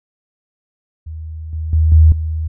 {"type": "tone with level steps", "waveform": "sine", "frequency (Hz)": 79.2, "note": "D#2", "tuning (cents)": 31, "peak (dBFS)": [-25, -19, -9, -4, -17], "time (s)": [1.06, 2.48], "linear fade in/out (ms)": 10, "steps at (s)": [1.53, 1.73, 1.92, 2.12], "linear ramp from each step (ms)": 2, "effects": []}